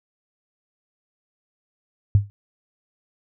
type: tone with exponential decay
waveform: sine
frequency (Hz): 101.3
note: G#2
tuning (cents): -43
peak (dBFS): -8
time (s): 2.15-2.3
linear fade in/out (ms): 0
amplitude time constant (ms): 32
effects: none